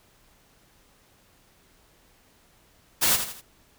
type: noise with echo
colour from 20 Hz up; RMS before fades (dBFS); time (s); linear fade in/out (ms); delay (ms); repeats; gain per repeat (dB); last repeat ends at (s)
white; -21; 3.01-3.17; 20; 82; 3; -8; 3.416
effects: pink hiss -60 dBFS RMS until 3.78 s

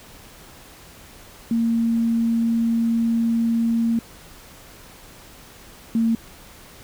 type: tone pair in turn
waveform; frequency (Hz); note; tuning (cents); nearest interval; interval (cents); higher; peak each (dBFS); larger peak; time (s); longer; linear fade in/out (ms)
sine; 230.1 / 227.5; A#3 / A#3; -22 / -42; unison; 20; first; -17 / -16; second; 1.51-3.99 / 5.95-6.15; first; 2
effects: pink hiss -45 dBFS RMS until 6.83 s

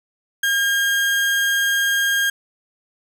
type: tone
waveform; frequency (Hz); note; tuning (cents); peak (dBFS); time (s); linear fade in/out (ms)
35% pulse; 1616; G#6; -48; -15; 0.43-2.3; 5
effects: none

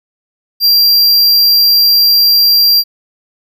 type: tone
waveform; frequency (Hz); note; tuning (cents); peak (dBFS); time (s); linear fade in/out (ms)
square; 4744; D8; +17; -6; 0.6-2.84; 50
effects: none

